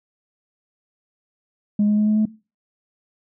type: tone with pitch steps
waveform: sine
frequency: 207.7 / 209.6 / 211.6 / 213.5 / 215.5 Hz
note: G#3 / G#3 / G#3 / G#3 / A3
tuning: 0 / +16 / +33 / +48 / -36 cents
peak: -13 dBFS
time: 1.79-2.255 s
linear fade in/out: 5 ms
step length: 93 ms
effects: noise-tail reverb RT60 0.3 s tail -20 dB re dry + tanh soft clip ceiling -12 dBFS